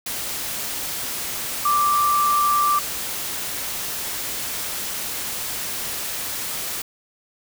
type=tone in noise; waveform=sine; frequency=1174.7 Hz; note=D6; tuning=in tune; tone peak=-16 dBFS; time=1.65-2.79 s; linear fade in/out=5 ms; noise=white; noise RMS=-28 dBFS; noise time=0.06-6.82 s; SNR=+9 dB; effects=none